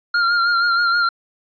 square tone with vibrato, 1396.9 Hz, F6, in tune, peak -15 dBFS, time 0.14-1.09 s, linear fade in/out 5 ms, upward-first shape sine, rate 6.3 Hz, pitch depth 35 cents each way, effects resampled to 11025 Hz

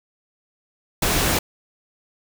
pink noise, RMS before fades -20 dBFS, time 1.02-1.39 s, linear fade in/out 5 ms, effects none

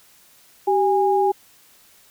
sine tone pair together, 386.5 / 819 Hz, G4 / G#5, -24 / -24 cents, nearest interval octave + minor second, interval 1300 cents, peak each -18 dBFS, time 0.67-1.32 s, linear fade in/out 10 ms, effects white hiss -53 dBFS RMS until 2.1 s

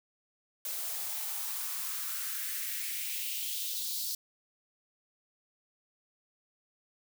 blue noise with high-pass filter sweep, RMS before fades -36 dBFS, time 0.65-4.15 s, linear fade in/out 2 ms, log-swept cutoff 530 to 4600 Hz, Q 2.8, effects none

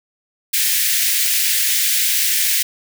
white high-pass noise, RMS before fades -17 dBFS, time 0.53-2.63 s, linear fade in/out 10 ms, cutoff 1700 Hz, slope 48 dB/octave, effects none

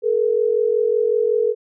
sine tone pair together, 430 / 475.4 Hz, A4 / A#4, -40 / +34 cents, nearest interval major second, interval 174 cents, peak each -18 dBFS, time 0.02-1.55 s, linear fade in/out 50 ms, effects none

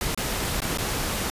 pink noise with dropouts, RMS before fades -27 dBFS, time 0.01-1.3 s, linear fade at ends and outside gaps 1 ms, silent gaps 0.147-0.175 / 0.604-0.619 / 0.774-0.784 s, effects resampled to 32000 Hz

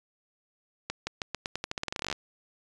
accelerating click train, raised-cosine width 0.2 ms, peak -14 dBFS, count 21, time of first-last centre 0.9-2.127 s, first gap 170 ms, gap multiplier 0.87, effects resampled to 22050 Hz

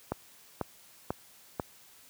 click train, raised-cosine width 1 ms, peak -16 dBFS, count 4, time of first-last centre 0.12-1.598 s, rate 2.03 Hz, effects white hiss -57 dBFS RMS until 2.09 s + high-pass 60 Hz 12 dB/octave

